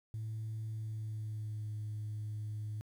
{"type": "tone with pitch glide", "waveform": "sine", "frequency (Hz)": [110, 106.62], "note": ["A2", "G#2"], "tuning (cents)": [0, 46], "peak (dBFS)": -36, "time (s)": [0.14, 2.81], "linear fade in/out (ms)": 0, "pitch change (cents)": -54, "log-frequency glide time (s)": [0.69, 1.72], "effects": ["tanh soft clip ceiling -34 dBFS", "11-bit"]}